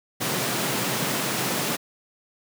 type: high-pass noise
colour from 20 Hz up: pink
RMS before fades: -26 dBFS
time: 0.2-1.77 s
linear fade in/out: 20 ms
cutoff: 120 Hz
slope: 48 dB/octave
effects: none